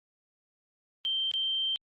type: tone with dropouts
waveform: sine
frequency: 3136 Hz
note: G7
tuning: in tune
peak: -27 dBFS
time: 1.05-1.76 s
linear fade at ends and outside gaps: 0 ms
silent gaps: 1.314-1.338 s
effects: Opus 32 kbps